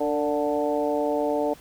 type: harmonic tone with a mistuned harmonic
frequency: 146.83 Hz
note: D3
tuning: in tune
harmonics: 2 / 3 / 4 / 5 / 6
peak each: -28 / -27 / -26 / -31 / -32 dBFS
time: 0-1.54 s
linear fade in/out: 10 ms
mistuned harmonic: 3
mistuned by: +36 cents
effects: pink hiss -50 dBFS RMS until 1.6 s